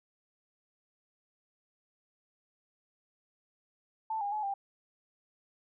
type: tone with pitch steps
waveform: sine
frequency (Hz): 882 / 810 / 851 / 793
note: A5 / G#5 / G#5 / G5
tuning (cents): +4 / -43 / +42 / +20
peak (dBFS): -31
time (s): 4.1-4.54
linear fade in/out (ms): 5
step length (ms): 110
effects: none